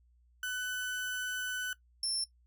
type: tone pair in turn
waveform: 35% pulse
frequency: 1499 / 5371 Hz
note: F#6 / E8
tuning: +22 / +32 cents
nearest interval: octave + minor seventh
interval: 2210 cents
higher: second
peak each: -32 / -28 dBFS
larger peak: second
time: 0.43-1.73 / 2.03-2.24 s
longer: first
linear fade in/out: 2 ms
effects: noise-tail reverb RT60 0.1 s tail -18 dB re dry + added 60 Hz sine -63 dBFS peak until 2.46 s